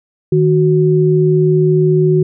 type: tone pair together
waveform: sine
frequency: 155.57 / 370 Hz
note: D#3 / F#4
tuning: 0 / 0 cents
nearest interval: octave + minor third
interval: 1500 cents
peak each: -11 dBFS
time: 0.32-2.23 s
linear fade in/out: 5 ms
effects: none